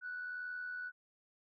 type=tone with amplitude modulation; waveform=sine; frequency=1480 Hz; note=F#6; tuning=in tune; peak=-37 dBFS; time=0.01-0.92 s; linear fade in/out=50 ms; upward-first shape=sine; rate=81.5 Hz; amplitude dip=45%; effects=tanh soft clip ceiling -34 dBFS